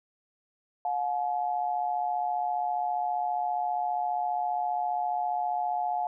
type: tone pair together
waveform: sine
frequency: 719.1 / 854 Hz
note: F#5 / G#5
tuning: -50 / +48 cents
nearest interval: minor third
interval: 298 cents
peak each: -28 / -31 dBFS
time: 0.85-6.07 s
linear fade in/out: 2 ms
effects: none